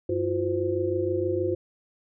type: tone cluster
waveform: sine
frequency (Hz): 96.9 / 333.6 / 360 / 515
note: G2 / E4 / F#4 / C5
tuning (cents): -20 / +21 / -47 / -28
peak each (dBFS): -32 / -31 / -26 / -30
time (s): 0.09-1.55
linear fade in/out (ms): 5
effects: none